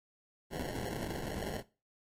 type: noise with sample-and-hold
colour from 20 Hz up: white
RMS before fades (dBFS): -38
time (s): 0.5-1.63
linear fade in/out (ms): 50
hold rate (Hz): 1225
effects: noise-tail reverb RT60 0.3 s tail -18 dB re dry + MP3 64 kbps